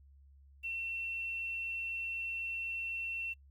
sine tone with quantisation, 2706 Hz, E7, 45 cents sharp, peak -36 dBFS, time 0.63-3.34 s, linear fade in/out 20 ms, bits 11, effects noise-tail reverb RT60 0.1 s tail -23 dB re dry + added 69 Hz sine -57 dBFS peak until 3.5 s

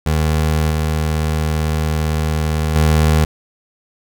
25% pulse tone with level steps, 77.78 Hz, D#2, in tune, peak -10 / -12 / -7 dBFS, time 0.06-3.25 s, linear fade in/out 5 ms, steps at 0.7 / 2.75 s, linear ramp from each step 10 ms, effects none

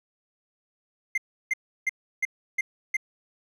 triangle tone bursts, 2093 Hz, C7, in tune, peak -20 dBFS, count 6, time 1.15-2.968 s, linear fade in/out 5 ms, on 28 ms, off 330 ms, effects none

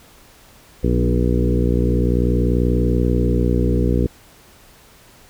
harmonic tone with a mistuned harmonic, 60.4 Hz, B1, 38 cents flat, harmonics 1 / 2 / 3 / 4 / 5 / 6 / 7 / 8, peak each -18 / -21 / -23 / -24 / -25 / -26 / -26 / -27 dBFS, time 0.83-4.07 s, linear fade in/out 10 ms, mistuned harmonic 4, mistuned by +16 cents, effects pink hiss -48 dBFS RMS until 5.29 s

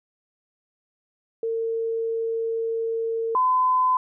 sine tone pair in turn, 454.2 / 1016.8 Hz, A#4 / C6, -45 / -50 cents, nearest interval octave + major second, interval 1395 cents, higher second, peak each -23 / -17 dBFS, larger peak second, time 1.43-3.35 / 3.35-3.97 s, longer first, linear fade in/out 2 ms, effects none

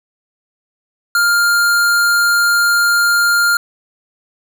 square tone, 1403 Hz, F6, 8 cents sharp, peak -11 dBFS, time 1.15-3.57 s, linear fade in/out 2 ms, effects none

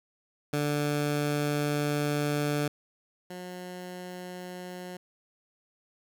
15% pulse tone pair in turn, 146.83 / 180.67 Hz, D3 / F#3, 0 / -41 cents, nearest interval major third, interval 359 cents, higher second, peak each -20 / -32 dBFS, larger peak first, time 0.53-2.68 / 3.3-4.97 s, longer first, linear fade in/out 5 ms, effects none

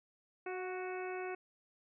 harmonic tone with a mistuned harmonic, 370 Hz, F#4, in tune, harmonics 1 / 2 / 3 / 4 / 5 / 6 / 7, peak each -40 / -45 / -51 / -49 / -54 / -51 / -52 dBFS, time 0.46-1.35 s, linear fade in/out 5 ms, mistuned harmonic 2, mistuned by -23 cents, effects none

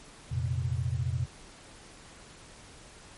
sine chord, F suspended fourth, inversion none, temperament equal, 87.31 / 116.54 / 130.81 Hz, F2 / Bb2 / C3, 0 / 0 / 0 cents, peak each -32 dBFS, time 0.31-1.26 s, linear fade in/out 10 ms, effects pink hiss -51 dBFS RMS until 3.17 s + MP3 48 kbps

